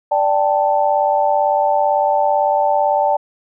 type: chord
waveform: sine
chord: D suspended fourth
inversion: none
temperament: just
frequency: 587.3 / 783.1 / 881 Hz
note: D5 / G5 / A5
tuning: 0 / -2 / +2 cents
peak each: -17 dBFS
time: 0.11-3.17 s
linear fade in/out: 10 ms
effects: none